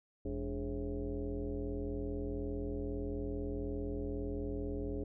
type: tone with frequency modulation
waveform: sine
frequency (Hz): 164.81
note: E3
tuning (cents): 0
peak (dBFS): -35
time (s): 0.25-5.04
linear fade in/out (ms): 5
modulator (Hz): 124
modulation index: 2.6
effects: none